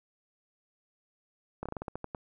slowing click train, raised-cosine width 1 ms, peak -22 dBFS, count 10, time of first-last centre 1.63-2.148 s, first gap 26 ms, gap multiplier 1.19, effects none

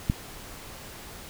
click, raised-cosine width 5 ms, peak -10 dBFS, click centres 0.099 s, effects pink hiss -43 dBFS RMS until 1.29 s

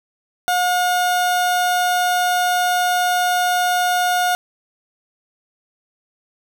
30% pulse tone, 719 Hz, F#5, 50 cents flat, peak -13 dBFS, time 0.48-4.35 s, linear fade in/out 0 ms, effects none

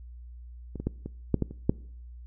clicks, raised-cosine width 3 ms, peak -24 / -21 / -14 / -22 / -9 / -13 / -27 / -8 dBFS, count 8, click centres 0.757 / 0.8 / 0.87 / 1.06 / 1.343 / 1.423 / 1.51 / 1.695 s, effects noise-tail reverb RT60 0.6 s tail -23 dB re dry + added 60 Hz sine -42 dBFS peak until 2.26 s

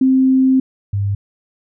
sine tone pair in turn, 262.2 / 100.22 Hz, C4 / G2, +4 / +39 cents, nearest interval octave + perfect fourth, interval 1665 cents, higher first, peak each -9 / -15 dBFS, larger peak first, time 0.01-0.6 / 0.93-1.15 s, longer first, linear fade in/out 5 ms, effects none

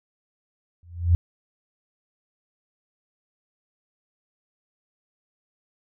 sine tone with exponential growth, 86 Hz, F2, 26 cents flat, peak -11 dBFS, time 0.83-1.15 s, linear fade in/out 0 ms, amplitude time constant 69 ms, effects none

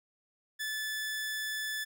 sawtooth tone, 1738 Hz, A6, 22 cents flat, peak -30 dBFS, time 0.59-1.85 s, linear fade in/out 20 ms, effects none

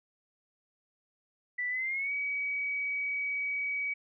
sine tone with pitch glide, 1975.5 to 2269 Hz, B6 to C#7, 0 to +40 cents, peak -30 dBFS, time 1.58-3.94 s, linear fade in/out 10 ms, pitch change +240 cents, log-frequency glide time 1.69-2.12 s, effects none

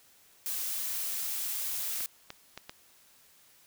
blue noise, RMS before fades -34 dBFS, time 0.46-2.06 s, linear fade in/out 0 ms
clicks, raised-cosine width 0.2 ms, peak -23 dBFS, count 4, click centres 2.006 / 2.304 / 2.576 / 2.695 s
effects white hiss -61 dBFS RMS until 3.66 s

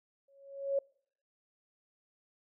sine tone with exponential growth, 553 Hz, C#5, 4 cents flat, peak -25 dBFS, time 0.28-0.79 s, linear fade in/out 5 ms, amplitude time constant 110 ms, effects noise-tail reverb RT60 0.6 s tail -26 dB re dry

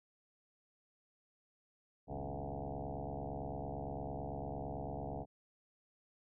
sine tone with frequency modulation, 286.4 Hz, D4, 43 cents flat, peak -39 dBFS, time 2.07-5.26 s, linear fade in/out 50 ms, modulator 68.9 Hz, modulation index 7.3, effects none

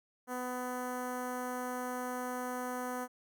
10% pulse tone with notch filter, 250 Hz, B3, 21 cents sharp, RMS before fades -38 dBFS, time 0.27-3.08 s, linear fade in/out 50 ms, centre 3700 Hz, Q 0.67, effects none

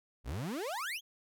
35% pulse exponential sweep, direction up, 50.7 to 3426 Hz, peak -34 dBFS, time 0.24-1.01 s, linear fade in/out 50 ms, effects none

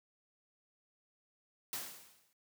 white noise with exponential decay, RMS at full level -38 dBFS, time 1.73-2.33 s, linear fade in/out 1 ms, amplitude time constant 130 ms, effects noise-tail reverb RT60 0.1 s tail -24 dB re dry + high-pass 100 Hz 12 dB/octave

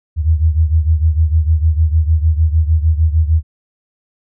sine beating tone pair, 77.78 / 84.38 Hz, D#2 / E2, 0 / +41 cents, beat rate 6.6 Hz, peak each -11 / -15 dBFS, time 0.16-3.43 s, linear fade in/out 50 ms, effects none

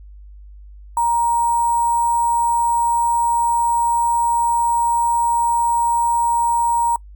sine tone with sample-and-hold, 939 Hz, A#5, 12 cents sharp, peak -14 dBFS, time 0.97-6.96 s, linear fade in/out 2 ms, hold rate 8820 Hz, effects noise-tail reverb RT60 0.1 s tail -25 dB re dry + added 50 Hz sine -37 dBFS peak until 7.15 s

